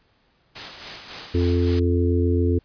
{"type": "noise with tremolo", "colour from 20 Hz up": "white", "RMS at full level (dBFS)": -32, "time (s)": [0.55, 1.8], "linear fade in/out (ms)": 10, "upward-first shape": "sine", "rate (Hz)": 3.6, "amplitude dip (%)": 45}
{"type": "harmonic tone", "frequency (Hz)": 87.31, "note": "F2", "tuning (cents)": 0, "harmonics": [1, 3, 4, 5], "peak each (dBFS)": [-19, -24, -25, -26], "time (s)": [1.34, 2.59], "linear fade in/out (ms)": 10}
{"effects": ["pink hiss -63 dBFS RMS until 2.64 s", "resampled to 11025 Hz"]}